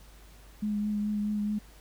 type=tone with vibrato; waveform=sine; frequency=209 Hz; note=G#3; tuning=11 cents sharp; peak=-27 dBFS; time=0.62-1.59 s; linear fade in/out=10 ms; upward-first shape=triangle; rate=4.7 Hz; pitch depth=22 cents each way; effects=added 50 Hz sine -51 dBFS peak until 1.8 s + pink hiss -57 dBFS RMS until 1.8 s